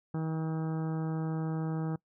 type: harmonic tone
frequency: 159.6 Hz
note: D#3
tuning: 44 cents sharp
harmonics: 1 / 2 / 3 / 4 / 5 / 6 / 7 / 8 / 9 / 10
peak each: -31 / -38 / -43 / -51 / -46 / -52 / -55 / -51 / -58 / -57 dBFS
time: 0.14-1.96 s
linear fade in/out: 5 ms
effects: noise-tail reverb RT60 0.1 s tail -23 dB re dry